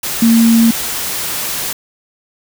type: tone in noise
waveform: sine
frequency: 229.3 Hz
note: A#3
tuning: 28 cents flat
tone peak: -6 dBFS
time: 0.22-0.71 s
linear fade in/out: 5 ms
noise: white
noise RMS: -20 dBFS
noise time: 0.03-1.73 s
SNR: +11 dB
effects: none